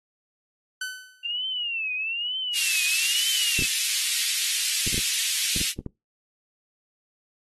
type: tone with exponential decay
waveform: sawtooth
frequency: 1512 Hz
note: F#6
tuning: 37 cents sharp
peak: -23 dBFS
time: 0.81-1.32 s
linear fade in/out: 5 ms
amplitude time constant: 110 ms
type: tone with vibrato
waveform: sine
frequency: 2773 Hz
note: F7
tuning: 13 cents flat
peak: -26 dBFS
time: 1.25-3.66 s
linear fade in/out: 2 ms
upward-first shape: triangle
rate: 1.1 Hz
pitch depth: 200 cents each way
type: high-pass noise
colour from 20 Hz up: pink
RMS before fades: -26 dBFS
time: 2.53-5.74 s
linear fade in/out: 50 ms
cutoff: 2500 Hz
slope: 24 dB/octave
type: clicks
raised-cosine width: 3 ms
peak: -19 dBFS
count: 9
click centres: 3.591 / 3.623 / 4.876 / 4.944 / 4.979 / 5.563 / 5.614 / 5.79 / 5.863 s
effects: noise-tail reverb RT60 0.2 s tail -21 dB re dry + AAC 32 kbps